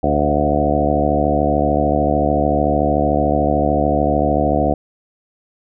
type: harmonic tone with a mistuned harmonic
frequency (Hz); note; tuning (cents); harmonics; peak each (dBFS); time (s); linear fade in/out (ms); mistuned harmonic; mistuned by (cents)
73.5; D2; +2; 1 / 2 / 3 / 4 / 5 / 6 / 7 / 8 / 9 / 10; -22 / -24 / -23 / -21 / -26 / -27 / -22 / -24 / -21 / -21; 0.03-4.74; 5; 9; +15
effects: none